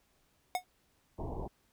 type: tone with exponential decay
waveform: square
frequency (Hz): 730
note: F#5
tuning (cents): -24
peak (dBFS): -27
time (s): 0.55-0.64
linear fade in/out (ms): 1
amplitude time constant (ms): 18
type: low-pass noise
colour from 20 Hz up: pink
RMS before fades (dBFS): -39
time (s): 1.18-1.48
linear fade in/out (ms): 10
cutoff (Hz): 1000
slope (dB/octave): 96
effects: pink hiss -72 dBFS RMS until 1.72 s